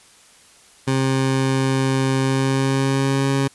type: tone with pitch glide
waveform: 20% pulse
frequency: 133.3 to 136.73 Hz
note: C3 to C#3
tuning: +33 to -23 cents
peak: -12 dBFS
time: 0.87-3.48 s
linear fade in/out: 10 ms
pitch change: +44 cents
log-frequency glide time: 2.21-3.3 s
effects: white hiss -50 dBFS RMS until 3.54 s + resampled to 24000 Hz